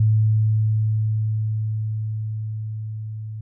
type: tone with level ramp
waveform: sine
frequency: 108.7 Hz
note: A2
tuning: 21 cents flat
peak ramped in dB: -13 to -29 dBFS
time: 0-3.41 s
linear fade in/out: 5 ms
effects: none